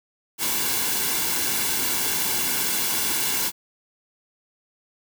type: noise with comb filter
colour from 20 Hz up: white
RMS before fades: -24 dBFS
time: 0.38-3.52 s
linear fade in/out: 50 ms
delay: 1.6 ms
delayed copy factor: -0.6
effects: none